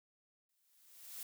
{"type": "noise with exponential growth", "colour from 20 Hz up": "blue", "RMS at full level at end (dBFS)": -44, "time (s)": [0.49, 1.23], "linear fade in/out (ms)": 2, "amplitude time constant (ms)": 160, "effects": []}